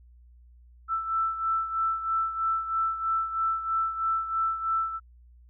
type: beating tone pair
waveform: sine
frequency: 1326 / 1329.1 Hz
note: E6 / E6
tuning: +10 / +14 cents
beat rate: 3.1 Hz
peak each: -26 / -32 dBFS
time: 0.88-5 s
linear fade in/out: 50 ms
effects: added 60 Hz sine -51 dBFS peak until 5.49 s